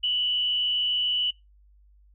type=tone with frequency modulation; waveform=sine; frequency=2960 Hz; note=F#7; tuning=in tune; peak=-22 dBFS; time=0.03-1.31 s; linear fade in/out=10 ms; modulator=147 Hz; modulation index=0.42; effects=noise-tail reverb RT60 0.2 s tail -23 dB re dry + added 50 Hz sine -54 dBFS peak until 2.14 s